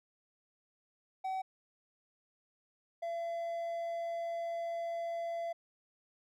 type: tone pair in turn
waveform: triangle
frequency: 759 / 676.2 Hz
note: F#5 / E5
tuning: +44 / +44 cents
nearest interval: major second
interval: 200 cents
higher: first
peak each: -32 / -33 dBFS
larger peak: first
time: 1.24-1.42 / 3.02-5.53 s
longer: second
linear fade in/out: 10 ms
effects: none